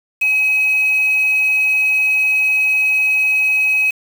sine tone with quantisation, 2544 Hz, D#7, 38 cents sharp, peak -12 dBFS, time 0.21-3.91 s, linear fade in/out 10 ms, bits 5, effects none

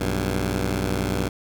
10% pulse tone pair together, 60.6 / 96.27 Hz, B1 / G2, -32 / -31 cents, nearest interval minor sixth, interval 801 cents, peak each -17 dBFS, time 0-1.29 s, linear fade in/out 10 ms, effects none

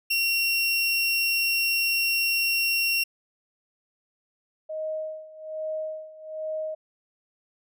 30% pulse tone, 2738 Hz, F7, 35 cents flat, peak -19 dBFS, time 0.1-3.04 s, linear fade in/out 10 ms
sine tone with tremolo, 626 Hz, D#5, 10 cents sharp, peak -27 dBFS, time 4.69-6.75 s, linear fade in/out 10 ms, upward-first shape sine, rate 1.2 Hz, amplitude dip 85%
effects none

